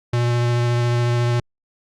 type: tone with vibrato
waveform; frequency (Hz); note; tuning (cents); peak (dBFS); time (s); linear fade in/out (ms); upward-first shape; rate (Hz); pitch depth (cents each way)
square; 120; B2; -49; -17; 0.13-1.4; 5; sine; 14; 10
effects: low-pass 6000 Hz 12 dB/octave + Opus 48 kbps